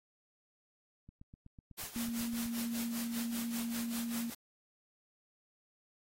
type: click train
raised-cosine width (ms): 5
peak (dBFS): -40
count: 12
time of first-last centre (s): 1.09-2.46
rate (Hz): 8.03
type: noise with tremolo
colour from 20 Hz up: white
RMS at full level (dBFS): -41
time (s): 1.77-4.35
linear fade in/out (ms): 20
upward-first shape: sine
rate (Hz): 5.1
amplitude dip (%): 75
type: tone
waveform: sine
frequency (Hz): 233.1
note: A#3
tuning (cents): 0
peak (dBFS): -35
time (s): 1.96-4.3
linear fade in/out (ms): 2
effects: AAC 48 kbps